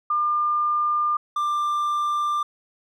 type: tone pair in turn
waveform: sine / triangle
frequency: 1200 / 1187.6 Hz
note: D6 / D6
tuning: +37 / +19 cents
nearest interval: unison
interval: 18 cents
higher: first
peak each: -19 dBFS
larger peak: neither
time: 0.1-1.17 / 1.36-2.43 s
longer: neither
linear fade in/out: 5 ms
effects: none